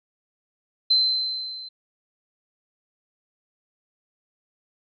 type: tone with level ramp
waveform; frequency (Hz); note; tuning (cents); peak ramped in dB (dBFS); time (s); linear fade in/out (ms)
sine; 4082; C8; -44; -14 to -36; 0.9-1.69; 10
effects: none